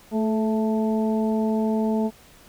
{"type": "harmonic tone with a mistuned harmonic", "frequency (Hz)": 220, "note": "A3", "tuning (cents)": 0, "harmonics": [1, 2, 3, 4], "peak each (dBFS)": [-21, -27, -31, -33], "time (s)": [0.11, 2.11], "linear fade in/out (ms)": 50, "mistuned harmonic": 2, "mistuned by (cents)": -28, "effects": ["pink hiss -51 dBFS RMS until 2.48 s"]}